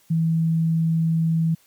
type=tone; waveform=sine; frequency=163.1 Hz; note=E3; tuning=18 cents flat; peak=-17 dBFS; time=0.1-1.55 s; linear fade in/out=10 ms; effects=white hiss -58 dBFS RMS until 1.66 s + MP3 96 kbps